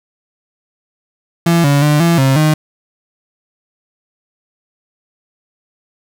35% pulse tone with pitch steps, 169 / 142.3 / 148.8 / 168.7 / 134.2 / 154.2 Hz, E3 / C#3 / D3 / E3 / C3 / D#3, +43 / +46 / +23 / +40 / +44 / -15 cents, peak -7 dBFS, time 1.46-2.54 s, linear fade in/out 5 ms, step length 180 ms, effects none

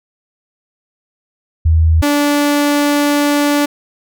sine / sawtooth tone pair in turn, 80.5 / 290.3 Hz, E2 / D4, -41 / -20 cents, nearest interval octave + minor seventh, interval 2221 cents, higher second, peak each -7 dBFS, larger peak neither, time 1.65-2.02 / 2.02-3.66 s, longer second, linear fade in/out 10 ms, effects none

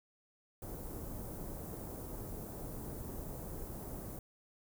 pink band-stop noise, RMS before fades -44 dBFS, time 0.62-4.19 s, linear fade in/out 2 ms, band 640 to 14000 Hz, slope 12 dB/octave, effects none

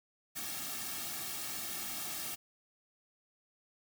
white noise with comb filter, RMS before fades -40 dBFS, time 0.35-2.36 s, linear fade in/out 20 ms, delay 2 ms, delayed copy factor -0.8, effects none

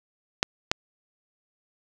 clicks, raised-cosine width 0.2 ms, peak -3 dBFS, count 2, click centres 0.429 / 0.715 s, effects none

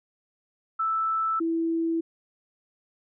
sine tone pair in turn, 1318.5 / 329.6 Hz, E6 / E4, 0 / 0 cents, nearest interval 2 octaves, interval 2400 cents, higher first, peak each -23 dBFS, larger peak neither, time 0.79-1.4 / 1.4-2.01 s, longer neither, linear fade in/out 10 ms, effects none

